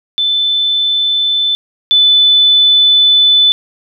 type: tone pair in turn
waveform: sine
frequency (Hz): 3520 / 3500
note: A7 / A7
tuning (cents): 0 / -10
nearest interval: unison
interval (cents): 10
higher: first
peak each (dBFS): -10 / -5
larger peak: second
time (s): 0.18-1.55 / 1.91-3.52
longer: second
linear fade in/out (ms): 0
effects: none